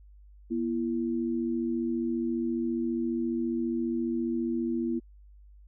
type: tone pair together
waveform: sine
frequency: 240.8 / 335.5 Hz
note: B3 / E4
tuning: -44 / +31 cents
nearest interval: tritone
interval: 575 cents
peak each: -29 / -30 dBFS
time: 0.5-5 s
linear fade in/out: 20 ms
effects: added 50 Hz sine -50 dBFS peak until 5.67 s